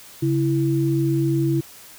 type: tone pair together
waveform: sine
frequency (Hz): 138.59 / 331.1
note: C#3 / E4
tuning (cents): 0 / +8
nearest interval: octave + minor third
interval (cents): 1508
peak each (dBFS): -20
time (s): 0.22-1.61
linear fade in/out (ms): 10
effects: white hiss -44 dBFS RMS until 1.98 s